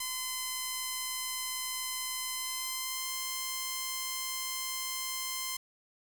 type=tone with pitch glide; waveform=5% pulse; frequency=1027 to 1042.5 Hz; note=C6 to C6; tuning=-33 to -7 cents; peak=-22 dBFS; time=0-5.57 s; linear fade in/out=5 ms; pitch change=+26 cents; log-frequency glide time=2.33-3.1 s; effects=8-bit